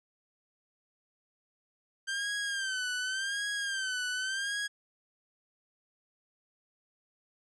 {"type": "tone with vibrato", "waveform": "sawtooth", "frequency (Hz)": 1568, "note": "G6", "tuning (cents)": 0, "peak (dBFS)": -28, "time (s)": [2.07, 4.68], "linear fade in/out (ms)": 20, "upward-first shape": "sine", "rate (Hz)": 0.88, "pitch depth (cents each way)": 92, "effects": ["resampled to 22050 Hz"]}